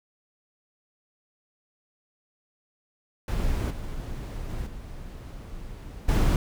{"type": "noise with level steps", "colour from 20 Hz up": "brown", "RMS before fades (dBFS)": [-26, -34, -32, -39, -20], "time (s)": [3.28, 6.36], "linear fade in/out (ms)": 2, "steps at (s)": [3.7, 4.49, 4.66, 6.08], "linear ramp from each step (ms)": 10, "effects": []}